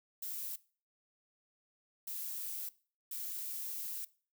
violet noise bursts at uneven times, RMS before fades -41 dBFS, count 3, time 0.22-0.56 / 2.07-2.69 / 3.11-4.05 s, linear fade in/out 5 ms, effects noise-tail reverb RT60 0.4 s tail -20 dB re dry

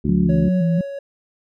harmonic tone, 72.4 Hz, D2, 24 cents flat, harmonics 1 / 2 / 3 / 4 / 5, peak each -26 / -24 / -22 / -27 / -28 dBFS, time 0.04-0.49 s, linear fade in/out 10 ms
sine tone with vibrato, 174.61 Hz, F3, in tune, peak -15 dBFS, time 0.09-0.81 s, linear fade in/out 2 ms, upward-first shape square, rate 2.9 Hz, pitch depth 68 cents each way
triangle tone with tremolo, 557 Hz, C#5, 8 cents sharp, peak -23 dBFS, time 0.29-0.99 s, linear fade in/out 5 ms, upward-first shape sine, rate 4.4 Hz, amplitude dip 25%
effects none

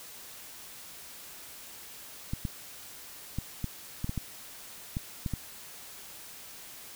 clicks, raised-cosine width 5 ms, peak -19 dBFS, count 10, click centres 2.335 / 2.452 / 3.386 / 3.643 / 4.044 / 4.094 / 4.177 / 4.969 / 5.262 / 5.337 s, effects white hiss -47 dBFS RMS until 6.95 s

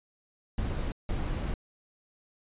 brown noise bursts at uneven times, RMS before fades -31 dBFS, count 2, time 0.58-0.92 / 1.09-1.54 s, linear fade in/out 2 ms, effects resampled to 8000 Hz

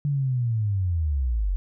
sine linear sweep, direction down, 146.83 to 42.62 Hz, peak -21 dBFS, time 0.05-1.56 s, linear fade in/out 0 ms, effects none

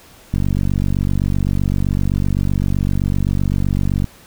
click train, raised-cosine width 5 ms, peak -6 dBFS, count 178, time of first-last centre 0.34-4.043 s, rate 47.8 Hz, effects pink hiss -45 dBFS RMS until 4.26 s

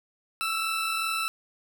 20% pulse tone pair together, 1318.5 / 1361.1 Hz, E6 / F6, 0 / -45 cents, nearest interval minor second, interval 55 cents, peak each -22 / -31 dBFS, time 0.41-1.28 s, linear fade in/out 0 ms, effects none

